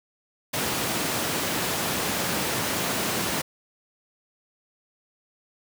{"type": "high-pass noise", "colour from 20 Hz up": "pink", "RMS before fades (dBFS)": -27, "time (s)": [0.53, 3.42], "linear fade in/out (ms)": 10, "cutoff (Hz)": 150, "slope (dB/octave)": 12, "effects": []}